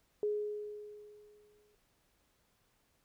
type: tone with exponential decay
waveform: sine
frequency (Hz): 418.5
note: G#4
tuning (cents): +13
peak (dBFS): -29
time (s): 0.23-1.75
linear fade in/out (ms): 1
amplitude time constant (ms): 330
effects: pink hiss -74 dBFS RMS until 3.04 s